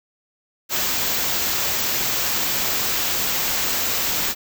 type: band-stop noise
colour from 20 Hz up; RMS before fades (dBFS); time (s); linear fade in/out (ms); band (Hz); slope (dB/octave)
white; -22; 0.69-4.35; 50; 8100 to 12000; 96
effects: none